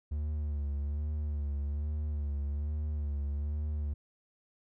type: tone with vibrato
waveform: triangle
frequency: 73.3 Hz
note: D2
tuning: 3 cents flat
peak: -29 dBFS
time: 0.11-3.94 s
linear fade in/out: 10 ms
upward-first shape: sine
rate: 1.2 Hz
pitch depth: 54 cents each way
effects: none